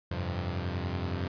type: chord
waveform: sawtooth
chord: F suspended second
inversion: none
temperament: equal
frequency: 87.31 / 98 / 130.81 Hz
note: F2 / G2 / C3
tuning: 0 / 0 / 0 cents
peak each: -29 / -32 / -35 dBFS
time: 0.11-1.28 s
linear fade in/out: 5 ms
effects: resampled to 11025 Hz